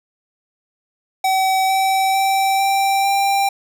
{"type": "tone with pitch steps", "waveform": "square", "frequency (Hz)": [762, 769.1, 776.2, 783.4, 790.7], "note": ["G5", "G5", "G5", "G5", "G5"], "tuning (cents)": [-49, -33, -17, -1, 15], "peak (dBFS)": -15, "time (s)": [1.24, 3.49], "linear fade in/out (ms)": 5, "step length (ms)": 450, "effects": []}